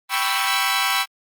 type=chord; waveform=15% pulse; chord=C# half-diminished seventh; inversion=second; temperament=equal; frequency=784 / 987.8 / 1108.7 / 1318.5 Hz; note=G5 / B5 / C#6 / E6; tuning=0 / 0 / 0 / 0 cents; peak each=-18 dBFS; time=0.09-1.06 s; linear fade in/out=50 ms; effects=Opus 24 kbps